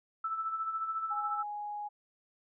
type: tone with tremolo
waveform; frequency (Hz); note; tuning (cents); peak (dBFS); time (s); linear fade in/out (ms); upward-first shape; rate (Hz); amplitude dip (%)
sine; 1318.5; E6; 0; -30; 0.24-1.43; 5; sine; 14; 55
type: tone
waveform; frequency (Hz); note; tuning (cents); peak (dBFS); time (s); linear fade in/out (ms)
sine; 830.6; G#5; 0; -36; 1.1-1.89; 20
effects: none